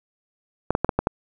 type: clicks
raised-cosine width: 1 ms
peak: -5 dBFS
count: 6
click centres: 0.706 / 0.751 / 0.846 / 0.892 / 0.99 / 1.071 s
effects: none